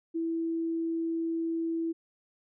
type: tone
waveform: sine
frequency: 329.6 Hz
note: E4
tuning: in tune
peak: -28 dBFS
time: 0.14-1.93 s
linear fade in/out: 20 ms
effects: none